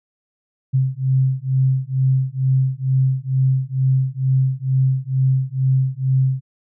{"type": "beating tone pair", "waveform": "sine", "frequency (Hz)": [130.81, 133.01], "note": ["C3", "C3"], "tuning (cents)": [0, 29], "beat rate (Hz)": 2.2, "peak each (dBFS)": -18, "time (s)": [0.73, 6.41], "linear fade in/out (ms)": 20, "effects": []}